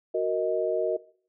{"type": "chord", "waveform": "sine", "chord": "D# minor", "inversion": "first", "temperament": "equal with one note detuned", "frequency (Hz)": [370, 466.2, 628], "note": ["F#4", "A#4", "D#5"], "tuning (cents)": [0, 0, 16], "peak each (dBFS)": -28, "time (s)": [0.14, 0.97], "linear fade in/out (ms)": 10, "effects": ["noise-tail reverb RT60 0.5 s tail -20 dB re dry"]}